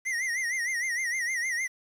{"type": "tone with vibrato", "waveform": "square", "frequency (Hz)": 1975.5, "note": "B6", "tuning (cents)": 0, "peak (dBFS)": -28, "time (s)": [0.05, 1.68], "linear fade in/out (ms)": 20, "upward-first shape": "sine", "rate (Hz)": 6.5, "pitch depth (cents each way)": 120, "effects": ["low-pass 10000 Hz 12 dB/octave", "9-bit"]}